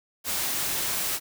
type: noise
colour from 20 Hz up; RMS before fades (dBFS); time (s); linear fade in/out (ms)
white; -28; 0.24-1.2; 50
effects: none